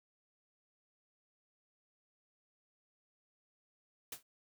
white noise with exponential decay, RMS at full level -38 dBFS, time 4.12-4.23 s, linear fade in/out 5 ms, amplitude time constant 23 ms, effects none

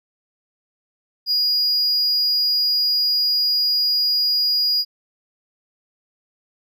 triangle tone, 4880 Hz, D#8, 34 cents flat, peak -15 dBFS, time 1.26-4.85 s, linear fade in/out 50 ms, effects none

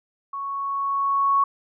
sine tone with level ramp, 1108.7 Hz, C#6, in tune, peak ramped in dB -28 to -15 dBFS, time 0.33-1.44 s, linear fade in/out 5 ms, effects none

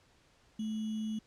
sine tone with sample-and-hold, 217.4 Hz, A3, 21 cents flat, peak -33 dBFS, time 0.59-1.19 s, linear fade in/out 5 ms, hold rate 3150 Hz, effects pink hiss -66 dBFS RMS until 1.26 s + low-pass 7000 Hz 12 dB/octave

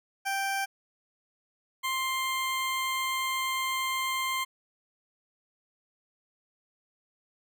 20% pulse tone pair in turn, 784 / 1051.4 Hz, G5 / C6, 0 / +8 cents, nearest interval perfect fourth, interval 508 cents, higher second, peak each -23 dBFS, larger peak neither, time 0.25-0.66 / 1.83-4.45 s, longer second, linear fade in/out 20 ms, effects none

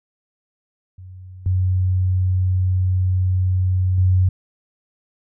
sine tone with level steps, 92.4 Hz, F#2, 2 cents flat, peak -35 / -15 / -12 dBFS, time 0.98-4.29 s, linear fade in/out 5 ms, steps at 1.46 / 3.98 s, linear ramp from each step 2 ms, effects none

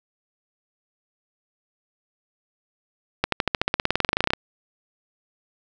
accelerating click train, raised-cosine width 0.3 ms, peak -3 dBFS, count 22, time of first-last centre 3.24-4.335 s, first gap 83 ms, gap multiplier 0.95, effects none

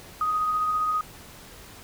sine tone with tremolo, 1249 Hz, D#6, 6 cents sharp, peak -21 dBFS, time 0.21-1.01 s, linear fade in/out 2 ms, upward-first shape sine, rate 15 Hz, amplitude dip 25%, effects pink hiss -46 dBFS RMS until 1.83 s

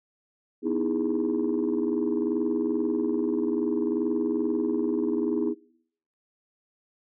sine chord, E major seventh, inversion second, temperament just, 247.2 / 309 / 329.6 / 412 Hz, B3 / D#4 / E4 / G#4, +2 / -12 / 0 / -14 cents, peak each -28 dBFS, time 0.62-5.55 s, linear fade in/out 50 ms, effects noise-tail reverb RT60 0.7 s tail -24 dB re dry + tanh soft clip ceiling -17 dBFS

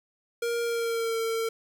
square tone with pitch glide, 469.4 to 452.9 Hz, A#4 to A#4, +12 to -50 cents, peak -27 dBFS, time 0.42-1.49 s, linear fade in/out 5 ms, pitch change -62 cents, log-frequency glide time 0.62-1.19 s, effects 10-bit

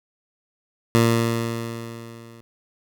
15% pulse tone with level ramp, 115.7 Hz, A#2, 13 cents flat, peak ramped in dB -7 to -37 dBFS, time 0.95-2.41 s, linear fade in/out 0 ms, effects none

